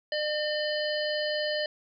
harmonic tone, 604 Hz, D5, 48 cents sharp, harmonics 1 / 3 / 5 / 7 / 8, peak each -29 / -34 / -36 / -37 / -38 dBFS, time 0.12-1.66 s, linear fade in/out 2 ms, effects none

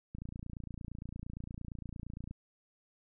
click train, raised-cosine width 5 ms, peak -30 dBFS, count 63, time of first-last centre 0.15-2.31 s, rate 28.7 Hz, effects none

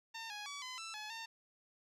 10% pulse tone with pitch steps, 906 / 832 / 1140 / 1018 / 1330 / 851 / 907 Hz, A#5 / G#5 / C#6 / C6 / E6 / G#5 / A#5, -50 / +3 / +48 / -48 / +15 / +42 / -48 cents, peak -35 dBFS, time 0.14-1.26 s, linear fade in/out 10 ms, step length 160 ms, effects low-pass 8000 Hz 12 dB/octave

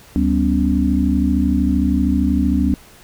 sine tone cluster, 72.5 / 194.1 / 249.6 / 282.6 Hz, D2 / G3 / B3 / C#4, -22 / -17 / +19 / +34 cents, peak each -19 dBFS, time 0.16-2.74 s, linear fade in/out 0 ms, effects pink hiss -45 dBFS RMS until 3.03 s

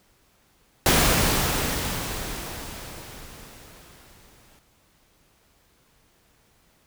pink noise with exponential decay, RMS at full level -17 dBFS, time 0.86-4.59 s, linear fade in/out 1 ms, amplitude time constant 810 ms, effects pink hiss -62 dBFS RMS until 6.86 s

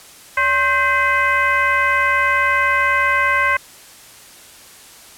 sine tone with frequency modulation, 1559 Hz, G6, 10 cents flat, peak -13 dBFS, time 0.37-3.57 s, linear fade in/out 5 ms, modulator 493 Hz, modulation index 1.4, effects white hiss -42 dBFS RMS until 5.17 s + low-pass 12000 Hz 12 dB/octave

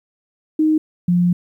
sine tone pair in turn, 311.1 / 176.32 Hz, D#4 / F3, 0 / +17 cents, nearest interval minor seventh, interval 983 cents, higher first, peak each -12 dBFS, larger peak neither, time 0.59-0.78 / 1.08-1.33 s, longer second, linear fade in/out 5 ms, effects 9-bit

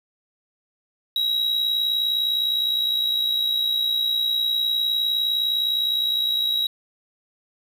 triangle tone with amplitude modulation, 3852 Hz, B7, 44 cents flat, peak -16 dBFS, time 1.16-6.67 s, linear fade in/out 2 ms, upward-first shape sine, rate 59.7 Hz, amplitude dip 50%, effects 8-bit

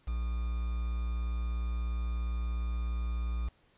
triangle tone with quantisation, 58.5 Hz, A#1, 7 cents sharp, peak -28 dBFS, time 0.07-3.49 s, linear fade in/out 10 ms, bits 8, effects pink hiss -67 dBFS RMS until 3.77 s + resampled to 8000 Hz

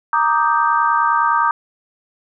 sine chord, Eb major seventh, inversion second, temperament equal, 932.3 / 1174.7 / 1244.5 / 1568 Hz, Bb5 / D6 / Eb6 / G6, 0 / 0 / 0 / 0 cents, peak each -17 / -18 / -19 / -21 dBFS, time 0.13-1.51 s, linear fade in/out 2 ms, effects none

